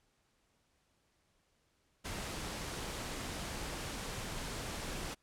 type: noise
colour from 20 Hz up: pink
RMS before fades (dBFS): -41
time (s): 2.04-5.15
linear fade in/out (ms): 20
effects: pink hiss -75 dBFS RMS until 5.22 s + low-pass 10000 Hz 12 dB/octave